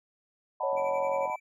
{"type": "chord", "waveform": "sine", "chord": "B dominant seventh", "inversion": "first", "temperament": "just", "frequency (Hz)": [617.4, 740.8, 889, 987.8], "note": ["D#5", "F#5", "A5", "B5"], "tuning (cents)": [-14, 2, 18, 0], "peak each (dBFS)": [-37, -36, -35, -33], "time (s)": [0.6, 1.36], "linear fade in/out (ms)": 5}
{"type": "tone", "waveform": "sine", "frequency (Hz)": 554.4, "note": "C#5", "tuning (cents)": 0, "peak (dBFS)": -28, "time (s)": [0.63, 1.26], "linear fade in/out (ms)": 5}
{"type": "click train", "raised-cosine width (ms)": 3, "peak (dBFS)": -36, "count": 26, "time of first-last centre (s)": [0.73, 1.298], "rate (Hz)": 44}
{"type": "tone with tremolo", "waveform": "triangle", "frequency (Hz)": 2324, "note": "D7", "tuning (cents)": -19, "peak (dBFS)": -38, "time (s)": [0.76, 1.4], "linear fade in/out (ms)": 20, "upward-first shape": "sine", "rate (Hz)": 11, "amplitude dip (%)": 75}
{"effects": ["high-pass 200 Hz 12 dB/octave"]}